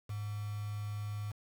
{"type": "tone with quantisation", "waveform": "sine", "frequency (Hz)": 104.2, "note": "G#2", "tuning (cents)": 6, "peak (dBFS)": -36, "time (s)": [0.09, 1.32], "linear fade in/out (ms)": 10, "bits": 8, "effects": []}